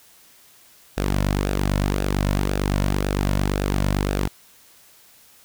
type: tone with flanger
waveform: sawtooth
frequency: 48.88 Hz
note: G1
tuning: 4 cents flat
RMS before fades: -22 dBFS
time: 0.97-4.28 s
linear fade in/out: 10 ms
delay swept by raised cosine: 0.94 to 2.54 ms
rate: 1.9 Hz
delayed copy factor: -0.5
effects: white hiss -52 dBFS RMS until 5.44 s